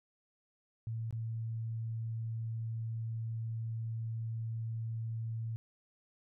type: tone with dropouts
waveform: sine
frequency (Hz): 113.2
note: A2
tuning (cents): +50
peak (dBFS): -35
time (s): 0.87-5.56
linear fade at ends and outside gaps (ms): 0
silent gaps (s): 1.108-1.126
effects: none